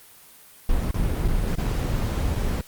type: noise with dropouts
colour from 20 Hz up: brown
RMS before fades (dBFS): -23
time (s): 0.69-2.61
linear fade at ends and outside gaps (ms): 2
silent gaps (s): 0.912-0.942 / 1.279-1.283 / 1.553-1.583 / 2.353-2.357
effects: white hiss -49 dBFS RMS until 2.67 s + Opus 32 kbps